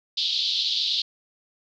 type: band-pass noise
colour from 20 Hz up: white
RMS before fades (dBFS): -25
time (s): 0.17-1.02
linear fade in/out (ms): 5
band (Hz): 3300 to 4400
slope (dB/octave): 48
effects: none